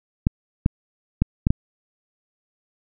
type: clicks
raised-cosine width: 5 ms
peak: -4 dBFS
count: 5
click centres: 0.269 / 0.661 / 1.22 / 1.469 / 1.505 s
effects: none